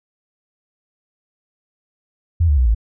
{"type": "tone with pitch steps", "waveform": "sine", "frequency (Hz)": [84, 72.71, 62.93, 54.47], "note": ["E2", "D2", "B1", "A1"], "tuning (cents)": [33, -17, 33, -17], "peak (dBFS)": -11, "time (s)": [2.4, 2.748], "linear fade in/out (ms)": 10, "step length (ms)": 87, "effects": []}